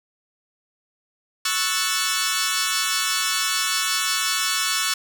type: chord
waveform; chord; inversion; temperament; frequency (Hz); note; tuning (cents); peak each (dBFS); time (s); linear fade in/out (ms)
10% pulse; F# minor seventh; second; equal; 1108.7 / 1318.5 / 1480 / 1760; C#6 / E6 / F#6 / A6; 0 / 0 / 0 / 0; -18; 1.45-4.94; 5
effects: none